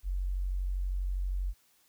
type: tone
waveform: sine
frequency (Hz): 46.25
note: F#1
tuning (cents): 0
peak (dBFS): -29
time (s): 0.03-1.54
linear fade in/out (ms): 50
effects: white hiss -67 dBFS RMS until 1.88 s